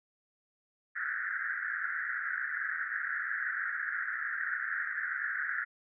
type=band-pass noise; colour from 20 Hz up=pink; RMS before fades=-35 dBFS; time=0.95-5.65 s; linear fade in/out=20 ms; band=1400 to 1900 Hz; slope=96 dB/octave; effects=none